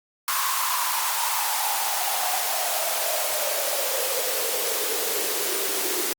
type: noise with high-pass filter sweep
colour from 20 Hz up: white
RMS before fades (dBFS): -25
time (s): 0.28-6.13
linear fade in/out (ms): 2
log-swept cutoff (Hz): 1100 to 350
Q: 6.9
effects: Opus 48 kbps